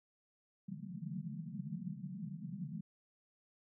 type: band-pass noise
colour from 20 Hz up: pink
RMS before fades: -44 dBFS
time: 0.68-2.81 s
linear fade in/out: 5 ms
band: 140 to 220 Hz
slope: 96 dB/octave
effects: none